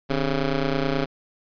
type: ring-modulated tone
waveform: 15% pulse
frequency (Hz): 138.7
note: C#3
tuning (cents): +1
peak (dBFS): -12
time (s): 0.09-1.06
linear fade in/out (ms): 20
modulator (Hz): 124
effects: resampled to 11025 Hz